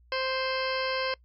harmonic tone, 523.3 Hz, C5, in tune, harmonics 1 / 2 / 3 / 4 / 5 / 6 / 8 / 9 / 10, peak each -31 / -34 / -36 / -37 / -38 / -39 / -40 / -41 / -41 dBFS, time 0.12-1.14 s, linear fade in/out 2 ms, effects noise-tail reverb RT60 0.1 s tail -23 dB re dry + added 60 Hz sine -56 dBFS peak until 1.24 s

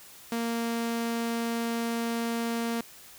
sawtooth tone, 231.9 Hz, A#3, 9 cents flat, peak -24 dBFS, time 0.32-2.81 s, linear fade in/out 2 ms, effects white hiss -50 dBFS RMS until 3.18 s

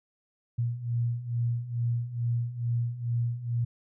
sine beating tone pair, 117.2 / 119.5 Hz, A#2 / A#2, +10 / +43 cents, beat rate 2.3 Hz, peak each -32 / -28 dBFS, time 0.58-3.65 s, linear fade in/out 10 ms, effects none

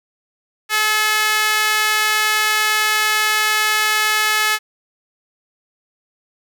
sawtooth tone with high-pass filter, 428.9 Hz, A4, 44 cents flat, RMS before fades -17 dBFS, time 0.69-4.59 s, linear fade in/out 50 ms, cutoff 1600 Hz, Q 1.4, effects none

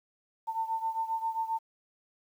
sine beating tone pair, 896 / 903.5 Hz, A5 / A5, +31 / +46 cents, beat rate 7.5 Hz, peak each -31 / -35 dBFS, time 0.47-1.59 s, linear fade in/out 20 ms, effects 10-bit

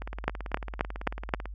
two click trains, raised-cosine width 0.5 ms, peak -22 / -9 dBFS, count 27 / 5, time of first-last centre 0.02-1.456 / 0.28-1.338 s, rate 18.1 / 3.78 Hz, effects added 50 Hz sine -37 dBFS peak until 1.54 s

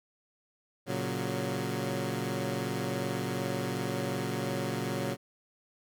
15% pulse chord, F# major, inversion first, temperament equal with one note detuned, 116.54 / 139.23 / 185 Hz, A#2 / C#3 / F#3, 0 / +8 / 0 cents, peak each -29 dBFS, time 0.86-5.17 s, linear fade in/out 50 ms, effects none

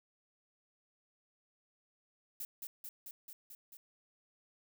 violet noise with echo, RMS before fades -42 dBFS, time 2.4-2.45 s, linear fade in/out 2 ms, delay 220 ms, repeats 6, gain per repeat -2 dB, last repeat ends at 3.77 s, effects none

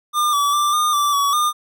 square tone with pitch steps, 1203 / 1148 / 1179 / 1216 / 1167 / 1132 / 1211 Hz, D6 / D6 / D6 / D#6 / D6 / C#6 / D#6, +41 / -40 / +6 / -40 / -11 / +36 / -47 cents, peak -16 dBFS, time 0.13-1.53 s, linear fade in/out 50 ms, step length 200 ms, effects none

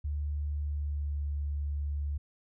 sine tone with pitch glide, 73.42 to 72.41 Hz, D2 to D2, 0 to -24 cents, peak -30 dBFS, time 0.04-2.18 s, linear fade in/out 10 ms, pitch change -24 cents, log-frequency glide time 0.61-1.23 s, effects none

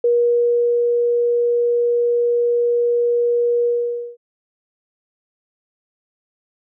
sine tone with ADSR envelope, 477.5 Hz, A#4, 42 cents sharp, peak -12 dBFS, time 0.04-4.17 s, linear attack 4 ms, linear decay 780 ms, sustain -2 dB, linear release 510 ms, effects none

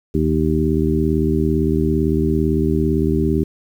harmonic tone with a mistuned harmonic, 77.78 Hz, D#2, in tune, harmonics 1 / 2 / 3 / 4 / 5, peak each -21 / -21 / -21 / -21 / -21 dBFS, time 0.14-3.44 s, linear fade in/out 10 ms, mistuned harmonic 1, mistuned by -70 cents, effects 8-bit

